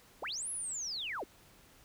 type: linear two-way sweep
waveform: sine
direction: up then down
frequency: 253.5 to 10880 to 253.5 Hz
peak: -36 dBFS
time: 0.22-1.24 s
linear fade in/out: 5 ms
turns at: 0.5 s
effects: pink hiss -61 dBFS RMS until 1.84 s